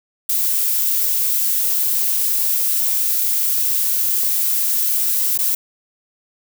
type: noise with dropouts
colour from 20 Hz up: violet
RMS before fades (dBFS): -18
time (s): 0.29-5.55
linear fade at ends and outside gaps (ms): 5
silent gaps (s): 5.377-5.387
effects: none